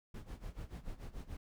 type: noise with tremolo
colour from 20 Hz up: brown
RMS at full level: -43 dBFS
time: 0.14-1.37 s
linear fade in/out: 5 ms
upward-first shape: sine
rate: 6.9 Hz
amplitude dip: 85%
effects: none